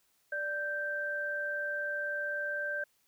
sine tone pair together, 586.6 / 1566 Hz, D5 / G6, -2 / -2 cents, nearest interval octave + perfect fourth, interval 1700 cents, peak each -38 / -33 dBFS, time 0.32-2.84 s, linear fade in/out 5 ms, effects white hiss -72 dBFS RMS until 3.07 s

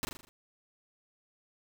pink noise with echo, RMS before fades -33 dBFS, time 0.03-0.05 s, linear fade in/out 0 ms, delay 40 ms, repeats 6, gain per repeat -5 dB, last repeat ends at 0.29 s, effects none

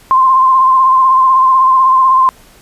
sine tone with vibrato, 1046.5 Hz, C6, in tune, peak -5 dBFS, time 0.11-2.29 s, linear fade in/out 0 ms, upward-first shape triangle, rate 16 Hz, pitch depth 41 cents each way, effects pink hiss -43 dBFS RMS until 2.61 s + resampled to 32000 Hz

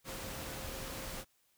sine tone in noise, 531 Hz, C5, 25 cents sharp, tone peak -51 dBFS, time 0.04-1.25 s, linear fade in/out 50 ms, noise pink, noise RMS -43 dBFS, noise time 0.04-1.25 s, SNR -11 dB, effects white hiss -73 dBFS RMS until 1.57 s

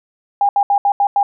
sine tone bursts at uneven times, 807 Hz, G#5, 50 cents flat, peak -10 dBFS, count 6, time 0.41-0.49 / 0.56-0.63 / 0.7-0.78 / 0.85-0.92 / 1-1.07 / 1.16-1.23 s, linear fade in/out 2 ms, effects none

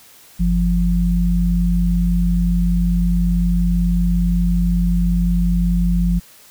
sine tone pair together, 48.91 / 174.3 Hz, G1 / F3, -3 / -3 cents, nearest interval octave + minor seventh, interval 2200 cents, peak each -16 dBFS, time 0.39-6.2 s, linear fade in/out 20 ms, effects white hiss -46 dBFS RMS until 6.5 s

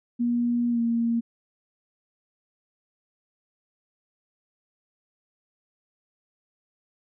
sine tone with pitch glide, 239.2 to 232.5 Hz, A#3 to A#3, +45 to -4 cents, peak -21 dBFS, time 0.19-1.21 s, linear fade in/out 20 ms, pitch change -49 cents, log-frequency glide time 0.7-0.8 s, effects none

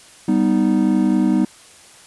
triangle chord, G augmented, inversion none, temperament equal, 196 / 246.9 / 311.1 Hz, G3 / B3 / D#4, 0 / 0 / 0 cents, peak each -16 dBFS, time 0.28-1.45 s, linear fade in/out 5 ms, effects white hiss -45 dBFS RMS until 2.06 s + resampled to 24000 Hz

